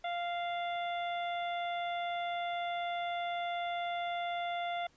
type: harmonic tone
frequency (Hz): 696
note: F5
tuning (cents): -6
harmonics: 1 / 2 / 3 / 4 / 5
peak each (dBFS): -34 / -45 / -43 / -52 / -46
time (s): 0.04-4.87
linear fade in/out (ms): 5
effects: pink hiss -67 dBFS RMS until 4.96 s + resampled to 16000 Hz